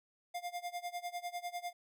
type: tone with tremolo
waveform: square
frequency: 704 Hz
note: F5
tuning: 14 cents sharp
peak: -37 dBFS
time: 0.34-1.73 s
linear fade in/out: 10 ms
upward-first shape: sine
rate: 10 Hz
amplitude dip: 90%
effects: none